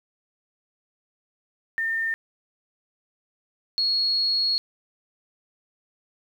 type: tone pair in turn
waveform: sine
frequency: 1811 / 4322 Hz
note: A6 / C#8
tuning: +49 / -45 cents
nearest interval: octave + minor third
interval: 1506 cents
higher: second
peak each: -23 / -20 dBFS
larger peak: second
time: 1.78-2.14 / 3.78-4.58 s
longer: second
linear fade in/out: 0 ms
effects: 9-bit